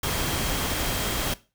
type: tone in noise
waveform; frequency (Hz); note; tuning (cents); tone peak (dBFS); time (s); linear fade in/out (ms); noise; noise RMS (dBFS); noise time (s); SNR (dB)
sine; 3229; G#7; -49; -37; 0.03-1.34; 5; pink; -27; 0.03-1.34; -13
effects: noise-tail reverb RT60 0.3 s tail -18 dB re dry